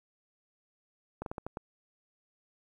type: slowing click train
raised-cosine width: 1 ms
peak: -23 dBFS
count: 6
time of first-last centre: 1.22-1.571 s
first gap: 42 ms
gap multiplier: 1.26
effects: 10-bit